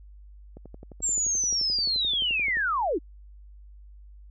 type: click train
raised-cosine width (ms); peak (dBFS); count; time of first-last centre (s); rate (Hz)
2; -30; 24; 0.57-2.57; 11.5
type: linear sweep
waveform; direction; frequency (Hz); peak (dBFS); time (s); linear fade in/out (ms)
sine; down; 7560 to 261.6; -23; 1.02-2.99; 20
effects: added 50 Hz sine -45 dBFS peak until 4.3 s